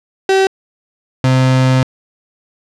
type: tone pair in turn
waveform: 35% pulse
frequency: 384.5 / 129.84 Hz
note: G4 / C3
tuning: -33 / -13 cents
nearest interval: octave + perfect fifth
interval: 1880 cents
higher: first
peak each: -7 dBFS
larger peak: neither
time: 0.29-0.47 / 1.24-1.83 s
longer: second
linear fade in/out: 2 ms
effects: low-pass 6000 Hz 12 dB/octave